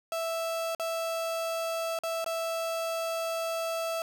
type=tone with dropouts; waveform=35% pulse; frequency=659.3 Hz; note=E5; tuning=in tune; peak=-28 dBFS; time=0.12-4.02 s; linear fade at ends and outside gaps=1 ms; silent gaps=0.749-0.797 / 1.989-2.035 / 2.244-2.262 s; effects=none